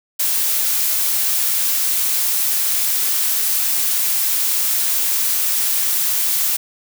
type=noise; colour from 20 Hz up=blue; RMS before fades=-18 dBFS; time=0.19-6.57 s; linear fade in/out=10 ms; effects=none